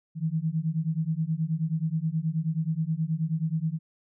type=beating tone pair; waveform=sine; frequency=155.56 / 164.96 Hz; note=D#3 / E3; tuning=0 / +2 cents; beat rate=9.4 Hz; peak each=-28 dBFS; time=0.15-3.79 s; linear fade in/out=50 ms; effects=none